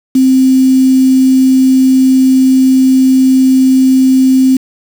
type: tone with quantisation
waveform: sine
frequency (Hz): 261.6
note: C4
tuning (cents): 0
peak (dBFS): -4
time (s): 0.15-4.57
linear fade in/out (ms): 5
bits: 4
effects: none